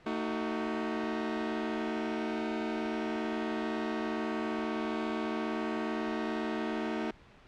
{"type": "chord", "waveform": "sawtooth", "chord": "D# diminished", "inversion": "second", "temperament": "just", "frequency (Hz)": [224, 311.1, 373.4], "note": ["A3", "D#4", "F#4"], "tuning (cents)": [31, 0, 16], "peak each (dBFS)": [-31, -32, -34], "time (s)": [0.06, 7.11], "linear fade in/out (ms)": 5, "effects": ["pink hiss -57 dBFS RMS until 7.47 s", "low-pass 3000 Hz 12 dB/octave"]}